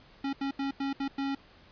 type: tone bursts at uneven times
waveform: square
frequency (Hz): 274.8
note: C#4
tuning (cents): -15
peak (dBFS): -30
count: 6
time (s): 0.24-0.33 / 0.41-0.51 / 0.59-0.71 / 0.8-0.93 / 1-1.08 / 1.18-1.35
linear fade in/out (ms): 5
effects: pink hiss -57 dBFS RMS until 1.71 s + resampled to 11025 Hz